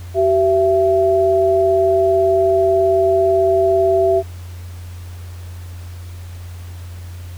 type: tone pair together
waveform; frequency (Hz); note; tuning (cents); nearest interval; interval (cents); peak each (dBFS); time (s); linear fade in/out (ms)
sine; 382.9 / 669.4; G4 / E5; -41 / +26; minor seventh; 967; -14; 0.14-4.23; 50
effects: added 88 Hz sine -29 dBFS peak until 7.37 s + pink hiss -44 dBFS RMS until 7.37 s